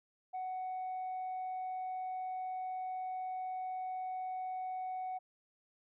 sine tone, 744 Hz, F#5, 9 cents sharp, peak -35 dBFS, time 0.33-5.19 s, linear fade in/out 20 ms, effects tanh soft clip ceiling -35 dBFS

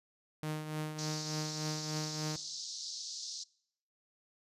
sawtooth tone with tremolo, 154.1 Hz, D#3, 16 cents flat, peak -30 dBFS, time 0.43-2.36 s, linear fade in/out 0 ms, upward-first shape triangle, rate 3.4 Hz, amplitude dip 60%
pink band-pass noise, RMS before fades -43 dBFS, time 0.98-3.44 s, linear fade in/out 10 ms, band 4200 to 6500 Hz, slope 48 dB/octave
effects noise-tail reverb RT60 0.7 s tail -24 dB re dry + resampled to 32000 Hz

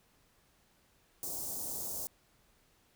white band-stop noise, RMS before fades -39 dBFS, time 1.23-2.07 s, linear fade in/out 0 ms, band 830 to 5800 Hz, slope 24 dB/octave, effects pink hiss -69 dBFS RMS until 2.95 s

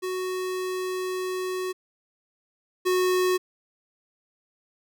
square tone pair in turn, 370 / 367 Hz, F#4 / F#4, 0 / -14 cents, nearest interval unison, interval 14 cents, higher first, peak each -28 / -21 dBFS, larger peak second, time 0.02-1.73 / 2.85-3.38 s, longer first, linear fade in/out 20 ms, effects none

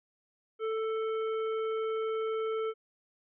harmonic tone, 442 Hz, A4, 8 cents sharp, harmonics 1 / 3 / 5 / 7, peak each -30 / -39 / -49 / -52 dBFS, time 0.59-2.74 s, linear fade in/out 50 ms, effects none

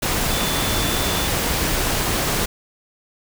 sine tone in noise, 3500 Hz, A7, 10 cents flat, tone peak -29 dBFS, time 0.3-1.28 s, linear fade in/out 10 ms, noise pink, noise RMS -21 dBFS, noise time 0.02-2.46 s, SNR -11 dB, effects none

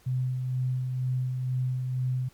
sine tone with tremolo, 127.8 Hz, C3, 40 cents flat, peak -24 dBFS, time 0.06-2.29 s, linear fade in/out 10 ms, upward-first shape sine, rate 2.1 Hz, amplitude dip 35%, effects pink hiss -60 dBFS RMS until 2.33 s + MP3 96 kbps

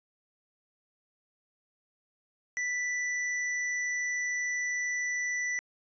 square tone, 1975.5 Hz, B6, in tune, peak -30 dBFS, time 2.57-5.59 s, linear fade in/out 0 ms, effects resampled to 16000 Hz

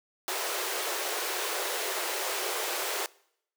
pink high-pass noise, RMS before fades -32 dBFS, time 0.28-3.06 s, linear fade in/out 0 ms, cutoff 350 Hz, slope 96 dB/octave, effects noise-tail reverb RT60 0.7 s tail -23 dB re dry

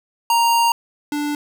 square tone pair in turn, 932.3 / 293.7 Hz, A#5 / D4, 0 / 0 cents, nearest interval octave + minor sixth, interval 2000 cents, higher first, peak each -14 / -21 dBFS, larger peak first, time 0.3-0.72 / 1.12-1.35 s, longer first, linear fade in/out 2 ms, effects none

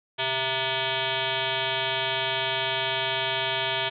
sine tone with frequency modulation, 2000 Hz, B6, 21 cents sharp, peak -24 dBFS, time 0.18-3.9 s, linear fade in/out 20 ms, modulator 268 Hz, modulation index 5.9, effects none

